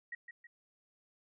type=tone with echo; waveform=sine; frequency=1900 Hz; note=A#6; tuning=33 cents sharp; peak=-39 dBFS; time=0.12-0.15 s; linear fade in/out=5 ms; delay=160 ms; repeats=2; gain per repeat=-7 dB; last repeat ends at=0.47 s; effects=none